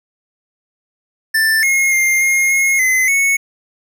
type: tone with pitch steps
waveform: square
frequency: 1773 / 2155 / 2112 / 2138 / 2159 / 2042 / 2207 Hz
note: A6 / C#7 / C7 / C7 / C#7 / C7 / C#7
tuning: +13 / -49 / +16 / +37 / -46 / -43 / -8 cents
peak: -12 dBFS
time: 1.34-3.37 s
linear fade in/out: 10 ms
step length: 290 ms
effects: none